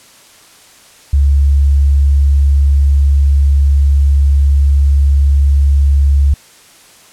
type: tone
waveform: sine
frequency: 70.1 Hz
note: C#2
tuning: 20 cents sharp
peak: -6 dBFS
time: 1.13-6.34 s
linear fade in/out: 5 ms
effects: white hiss -42 dBFS RMS until 7.12 s + low-pass 10000 Hz 12 dB/octave